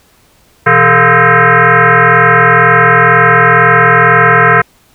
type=tone with frequency modulation; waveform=sine; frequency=123.47 Hz; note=B2; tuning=in tune; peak=-3 dBFS; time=0.66-4.62 s; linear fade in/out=10 ms; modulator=289 Hz; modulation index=6.3; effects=pink hiss -48 dBFS RMS until 4.94 s